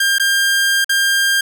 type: tone with dropouts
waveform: sawtooth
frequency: 1600 Hz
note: G6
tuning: 35 cents sharp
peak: -9 dBFS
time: 0-1.41 s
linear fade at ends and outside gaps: 5 ms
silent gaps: 0.184-0.197 / 0.845-0.893 s
effects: none